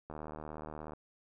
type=click train; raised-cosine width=1 ms; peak=-30 dBFS; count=65; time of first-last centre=0.1-0.934 s; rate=76.7 Hz; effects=none